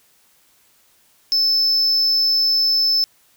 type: tone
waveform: triangle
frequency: 5260 Hz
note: E8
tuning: 5 cents flat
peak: -13 dBFS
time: 1.32-3.04 s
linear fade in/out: 0 ms
effects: white hiss -57 dBFS RMS until 3.36 s